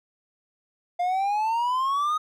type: exponential sweep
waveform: triangle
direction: up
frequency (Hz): 698.5 to 1258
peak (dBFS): -20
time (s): 0.99-2.18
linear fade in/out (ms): 10
effects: none